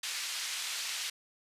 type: band-pass noise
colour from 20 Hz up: pink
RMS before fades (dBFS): -37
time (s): 0.03-1.1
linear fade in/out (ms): 5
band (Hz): 2500 to 7600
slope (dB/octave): 12
effects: resampled to 32000 Hz